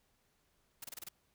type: noise bursts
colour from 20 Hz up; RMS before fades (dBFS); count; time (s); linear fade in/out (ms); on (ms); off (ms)
white; -45; 6; 0.82-1.088; 5; 23; 26
effects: pink hiss -75 dBFS RMS until 1.34 s